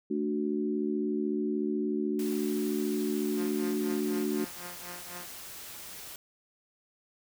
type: chord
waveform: sine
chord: D major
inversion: second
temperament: equal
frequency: 220 / 293.7 / 370 Hz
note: A3 / D4 / F#4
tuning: 0 / 0 / 0 cents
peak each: -32 dBFS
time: 0.1-4.45 s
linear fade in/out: 10 ms
type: noise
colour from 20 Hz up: white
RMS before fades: -44 dBFS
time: 2.19-6.16 s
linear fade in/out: 2 ms
type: tone with tremolo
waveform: 5% pulse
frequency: 176.7 Hz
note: F3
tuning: 21 cents sharp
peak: -29 dBFS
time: 3.35-5.29 s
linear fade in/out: 50 ms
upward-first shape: triangle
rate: 4 Hz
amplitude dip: 95%
effects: none